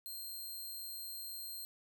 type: tone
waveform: 5% pulse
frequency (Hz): 4186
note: C8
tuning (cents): 0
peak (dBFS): -36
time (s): 0.06-1.65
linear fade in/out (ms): 0
effects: none